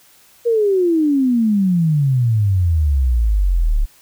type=exponential sweep; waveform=sine; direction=down; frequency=480.7 to 34.3 Hz; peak=-12 dBFS; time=0.45-3.86 s; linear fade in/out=20 ms; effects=white hiss -50 dBFS RMS until 4.01 s